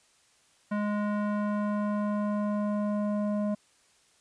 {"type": "tone with low-pass filter sweep", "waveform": "square", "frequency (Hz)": 207.7, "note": "G#3", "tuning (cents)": 0, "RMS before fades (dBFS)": -29, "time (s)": [0.71, 3.55], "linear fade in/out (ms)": 10, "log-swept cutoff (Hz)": [1500, 720], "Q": 1.5, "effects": ["white hiss -64 dBFS RMS until 4.2 s", "resampled to 22050 Hz"]}